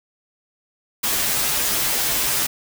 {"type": "noise with comb filter", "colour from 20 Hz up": "white", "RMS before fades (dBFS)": -21, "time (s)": [1.03, 2.47], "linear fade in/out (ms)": 10, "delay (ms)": 11, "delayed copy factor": -0.85, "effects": []}